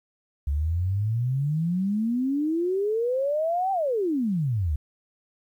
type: exponential two-way sweep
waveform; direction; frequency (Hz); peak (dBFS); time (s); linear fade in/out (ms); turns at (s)
sine; up then down; 68.8 to 790 to 68.8; -22; 0.47-4.76; 5; 3.72
effects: 10-bit